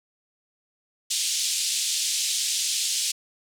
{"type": "band-pass noise", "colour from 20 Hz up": "white", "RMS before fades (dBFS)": -26, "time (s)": [1.1, 3.12], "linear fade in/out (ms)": 10, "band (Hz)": [3000, 8500], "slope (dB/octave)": 24, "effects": []}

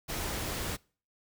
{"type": "noise", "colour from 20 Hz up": "pink", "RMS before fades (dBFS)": -35, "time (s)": [0.08, 0.77], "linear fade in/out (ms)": 20, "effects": ["noise-tail reverb RT60 0.4 s tail -24 dB re dry"]}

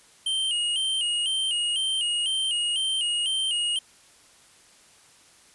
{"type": "tone with vibrato", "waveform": "square", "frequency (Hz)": 2998, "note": "F#7", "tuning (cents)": 22, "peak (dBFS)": -24, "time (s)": [0.26, 3.79], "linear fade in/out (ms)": 5, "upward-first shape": "square", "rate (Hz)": 2, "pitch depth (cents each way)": 74, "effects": ["white hiss -55 dBFS RMS until 5.54 s", "resampled to 24000 Hz"]}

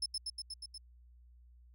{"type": "tone with echo", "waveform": "35% pulse", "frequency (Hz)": 5240, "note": "E8", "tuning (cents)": -11, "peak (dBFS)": -30, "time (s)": [0.02, 0.06], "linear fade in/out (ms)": 5, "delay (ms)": 120, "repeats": 6, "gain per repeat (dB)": -2, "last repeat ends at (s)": 0.78, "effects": ["added 60 Hz sine -57 dBFS peak until 1.74 s"]}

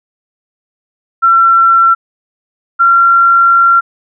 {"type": "tone pair in turn", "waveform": "sine", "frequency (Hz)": [1354, 1372.1], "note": ["E6", "F6"], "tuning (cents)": [46, -31], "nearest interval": "unison", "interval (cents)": 23, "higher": "second", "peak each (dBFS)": -4, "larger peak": "neither", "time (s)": [[1.22, 1.95], [2.79, 3.81]], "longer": "second", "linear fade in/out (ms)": 20, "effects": []}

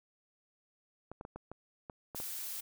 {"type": "clicks", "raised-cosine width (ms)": 1, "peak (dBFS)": -30, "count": 8, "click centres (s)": [1.116, 1.211, 1.251, 1.36, 1.516, 1.898, 2.148, 2.201]}
{"type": "noise", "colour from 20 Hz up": "blue", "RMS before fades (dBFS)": -41, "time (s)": [2.15, 2.61], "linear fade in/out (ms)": 10}
{"effects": []}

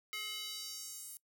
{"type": "tone with high-pass filter sweep", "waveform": "square", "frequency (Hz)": 426.4, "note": "G#4", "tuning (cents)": 46, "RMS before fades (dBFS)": -44, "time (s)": [0.13, 1.17], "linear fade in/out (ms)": 0, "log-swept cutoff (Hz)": [2200, 10000], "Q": 1.9, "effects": ["noise-tail reverb RT60 0.1 s tail -22 dB re dry"]}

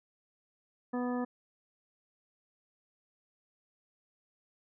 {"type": "harmonic tone", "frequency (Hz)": 246.9, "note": "B3", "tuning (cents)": 0, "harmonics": [1, 2, 3, 4, 5, 7], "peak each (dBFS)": [-32, -38, -42, -44, -46, -49], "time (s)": [0.93, 1.25], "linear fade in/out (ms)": 10, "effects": []}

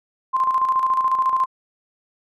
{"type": "tone with tremolo", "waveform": "sine", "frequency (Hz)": 1046.5, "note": "C6", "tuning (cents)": 0, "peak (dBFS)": -14, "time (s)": [0.33, 1.46], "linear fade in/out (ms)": 20, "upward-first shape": "square", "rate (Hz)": 14, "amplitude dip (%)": 50, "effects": ["MP3 96 kbps"]}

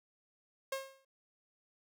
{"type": "tone with exponential decay", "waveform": "sawtooth", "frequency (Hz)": 538, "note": "C5", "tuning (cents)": 48, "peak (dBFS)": -29, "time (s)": [0.72, 1.05], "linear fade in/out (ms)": 5, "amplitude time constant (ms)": 70, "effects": []}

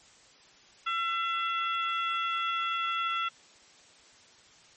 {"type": "harmonic tone", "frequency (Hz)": 674, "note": "E5", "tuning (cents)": 38, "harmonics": [2, 3, 4, 5], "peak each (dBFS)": [-29, -39, -36, -37], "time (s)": [0.86, 3.29], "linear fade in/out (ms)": 10, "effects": ["white hiss -57 dBFS RMS until 4.76 s", "MP3 32 kbps"]}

